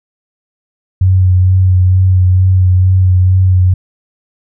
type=tone with vibrato; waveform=sine; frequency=92.5 Hz; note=F#2; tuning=in tune; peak=-5 dBFS; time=1.01-3.74 s; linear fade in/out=5 ms; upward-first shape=sine; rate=2.2 Hz; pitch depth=22 cents each way; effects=none